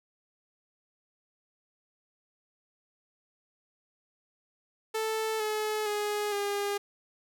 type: tone with pitch steps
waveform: sawtooth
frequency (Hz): 440 / 428.2 / 416.7 / 405.6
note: A4 / A4 / G#4 / G#4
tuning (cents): 0 / -47 / +6 / -41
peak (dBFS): -25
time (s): 4.94-6.78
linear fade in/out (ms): 10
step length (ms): 460
effects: none